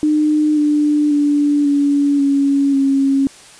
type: tone with pitch steps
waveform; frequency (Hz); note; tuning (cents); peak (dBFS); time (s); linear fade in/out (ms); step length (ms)
sine; 303.3 / 297.1 / 290.9 / 285 / 279.1 / 273.3; D#4 / D4 / D4 / C#4 / C#4 / C#4; -44 / +20 / -16 / +48 / +12 / -24; -11; 0.03-3.27; 0; 540
effects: white hiss -41 dBFS RMS until 3.59 s + resampled to 22050 Hz